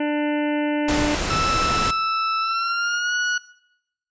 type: harmonic tone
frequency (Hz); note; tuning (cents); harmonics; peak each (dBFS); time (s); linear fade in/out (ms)
296.6; D4; +17; 1 / 2 / 3 / 5 / 6 / 7 / 8 / 9 / 10; -21 / -27 / -31 / -35 / -37 / -38 / -39 / -40 / -41; 0-1.15; 5
type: noise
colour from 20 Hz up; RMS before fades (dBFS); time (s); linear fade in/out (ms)
pink; -24; 0.88-1.91; 5
type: tone with pitch glide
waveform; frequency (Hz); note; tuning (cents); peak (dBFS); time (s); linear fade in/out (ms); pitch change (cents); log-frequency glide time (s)
40% pulse; 1318.5 to 1463; E6 to F#6; 0 to -20; -20; 1.3-3.38; 5; +180; 2.4-3.15
effects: noise-tail reverb RT60 0.8 s tail -19 dB re dry + resampled to 16000 Hz